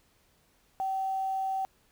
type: tone with quantisation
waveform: sine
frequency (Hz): 769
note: G5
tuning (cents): -33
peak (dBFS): -28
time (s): 0.8-1.65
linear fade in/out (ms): 0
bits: 9
effects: pink hiss -67 dBFS RMS until 1.91 s